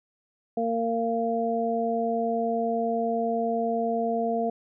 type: harmonic tone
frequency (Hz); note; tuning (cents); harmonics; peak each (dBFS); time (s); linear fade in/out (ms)
230; A#3; -23; 1 / 2 / 3; -29 / -28 / -27; 0.57-4.5; 5
effects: none